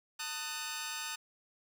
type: chord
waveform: 10% pulse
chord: D# diminished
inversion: second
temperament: just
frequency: 896 / 1244.5 / 1493.4 Hz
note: A5 / D#6 / F#6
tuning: +31 / 0 / +16 cents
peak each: -34 dBFS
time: 0.19-1.16 s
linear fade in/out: 10 ms
effects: none